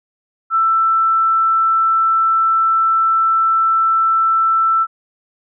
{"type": "tone", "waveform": "sine", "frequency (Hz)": 1330, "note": "E6", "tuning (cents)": 15, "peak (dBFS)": -11, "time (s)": [0.5, 4.87], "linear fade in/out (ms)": 50, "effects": []}